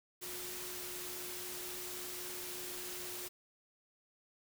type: tone in noise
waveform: sine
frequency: 360.6 Hz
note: F#4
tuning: 45 cents flat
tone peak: -50 dBFS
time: 0.21-3.29 s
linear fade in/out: 20 ms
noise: white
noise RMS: -44 dBFS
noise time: 0.21-3.29 s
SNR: -9 dB
effects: none